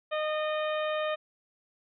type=harmonic tone with a mistuned harmonic; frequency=615 Hz; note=D#5; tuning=20 cents flat; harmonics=1 / 2 / 3 / 4 / 5 / 6; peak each=-29 / -35 / -39 / -41 / -43 / -45 dBFS; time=0.11-1.16 s; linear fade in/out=20 ms; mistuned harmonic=3; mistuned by=-16 cents; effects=none